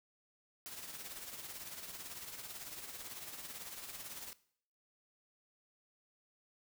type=noise with tremolo; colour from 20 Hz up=white; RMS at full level=-45 dBFS; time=0.66-4.33 s; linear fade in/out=0 ms; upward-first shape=triangle; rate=18 Hz; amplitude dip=60%; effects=noise-tail reverb RT60 0.6 s tail -19 dB re dry